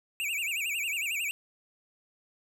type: tone with vibrato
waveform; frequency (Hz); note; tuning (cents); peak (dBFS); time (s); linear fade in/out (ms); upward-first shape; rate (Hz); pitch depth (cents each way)
square; 2526; D#7; +26; -30; 0.2-1.31; 0; sine; 11; 200
effects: none